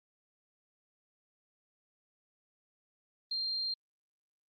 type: tone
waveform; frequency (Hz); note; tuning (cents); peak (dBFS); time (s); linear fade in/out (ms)
sine; 4186; C8; 0; -32; 3.31-3.74; 5
effects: Opus 32 kbps